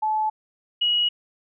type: tone pair in turn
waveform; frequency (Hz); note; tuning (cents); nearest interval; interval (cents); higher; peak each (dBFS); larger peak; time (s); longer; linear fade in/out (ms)
sine; 864 / 2906; A5 / F#7; -32 / -32; octave + major sixth; 2100; second; -20 / -18; second; 0.02-0.3 / 0.81-1.09; neither; 10
effects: none